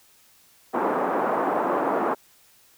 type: band-pass noise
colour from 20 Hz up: white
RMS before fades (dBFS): -24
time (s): 0.73-2.15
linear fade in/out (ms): 20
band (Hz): 230 to 1100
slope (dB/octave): 24
effects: white hiss -57 dBFS RMS until 2.77 s